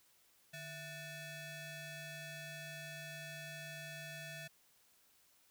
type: ring-modulated tone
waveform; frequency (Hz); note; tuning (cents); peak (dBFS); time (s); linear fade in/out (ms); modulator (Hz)
20% pulse; 813; G#5; -37; -38; 0.53-4.48; 10; 964
effects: white hiss -70 dBFS RMS until 5.5 s